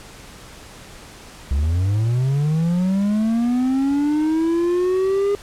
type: linear sweep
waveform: triangle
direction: up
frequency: 65.4 to 408 Hz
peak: -14 dBFS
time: 1.51-5.35 s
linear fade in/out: 0 ms
effects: pink hiss -41 dBFS RMS until 5.42 s + low-pass 10000 Hz 12 dB/octave